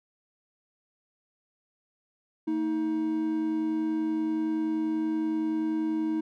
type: tone pair together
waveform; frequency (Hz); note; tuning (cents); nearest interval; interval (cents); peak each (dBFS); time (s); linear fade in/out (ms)
triangle; 225.4 / 315.9; A3 / D#4; +42 / +26; tritone; 584; -33 / -24; 2.47-6.21; 10
effects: none